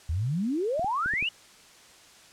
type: exponential sweep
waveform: sine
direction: up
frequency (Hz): 73.42 to 2998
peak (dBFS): -25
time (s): 0.09-1.29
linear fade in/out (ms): 5
type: clicks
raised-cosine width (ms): 3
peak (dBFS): -26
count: 5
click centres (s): 0.795 / 0.845 / 1.06 / 1.137 / 1.226
effects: white hiss -53 dBFS RMS until 2.32 s + low-pass 8000 Hz 12 dB/octave